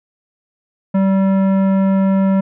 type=tone with tanh clipping; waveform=sine; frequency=193.1 Hz; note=G3; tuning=26 cents flat; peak=-13 dBFS; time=0.94-2.41 s; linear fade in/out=10 ms; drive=14 dB; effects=none